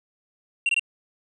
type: tone bursts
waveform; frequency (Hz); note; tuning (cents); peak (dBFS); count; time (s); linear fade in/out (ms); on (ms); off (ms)
triangle; 2752; F7; -26; -17; 3; 0.66-0.795; 2; 31; 21
effects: resampled to 22050 Hz